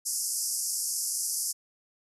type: band-pass noise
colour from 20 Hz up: white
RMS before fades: -31 dBFS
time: 0.05-1.53 s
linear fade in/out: 20 ms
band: 4900 to 12000 Hz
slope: 96 dB/octave
effects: none